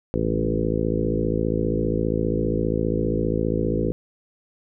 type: harmonic tone with a mistuned harmonic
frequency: 55 Hz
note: A1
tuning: in tune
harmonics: 1 / 2 / 3 / 4 / 5 / 6 / 7 / 8 / 9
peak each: -29 / -29 / -29 / -29 / -29 / -29 / -29 / -29 / -29 dBFS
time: 0.14-3.92 s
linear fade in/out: 0 ms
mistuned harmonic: 3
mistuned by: -16 cents
effects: none